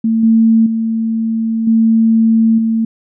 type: tone with level steps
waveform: sine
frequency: 224.8 Hz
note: A3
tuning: 37 cents sharp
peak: -10 / -6 / -13 / -7 / -11 dBFS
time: 0.04-2.85 s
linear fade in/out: 5 ms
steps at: 0.23 / 0.66 / 1.67 / 2.58 s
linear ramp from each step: 5 ms
effects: none